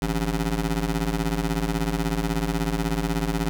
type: ring-modulated tone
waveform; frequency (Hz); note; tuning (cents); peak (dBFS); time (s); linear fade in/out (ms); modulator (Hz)
20% pulse; 110.9; A2; +14; -15; 0.02-3.49; 0; 63.6
effects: none